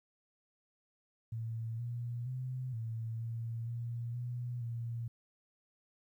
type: tone with pitch steps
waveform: sine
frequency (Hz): 113.6 / 119.5 / 128 / 113.3 / 115 / 117.9 / 121.9 / 116.9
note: A#2 / A#2 / C3 / A#2 / A#2 / A#2 / B2 / A#2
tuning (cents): -44 / +43 / -38 / -49 / -23 / +20 / -22 / +5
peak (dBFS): -36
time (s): 1.32-5.08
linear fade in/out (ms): 5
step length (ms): 470
effects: 12-bit